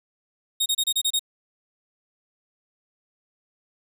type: tone bursts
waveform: sawtooth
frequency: 3729 Hz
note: A#7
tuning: in tune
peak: -17 dBFS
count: 7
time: 0.6-1.194 s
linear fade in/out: 10 ms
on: 60 ms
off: 29 ms
effects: none